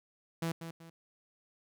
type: tone with echo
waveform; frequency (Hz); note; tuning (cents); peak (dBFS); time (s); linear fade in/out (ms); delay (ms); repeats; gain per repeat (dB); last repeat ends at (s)
sawtooth; 165.4; E3; +6; -28; 0.42-0.52; 5; 190; 2; -9; 0.9
effects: none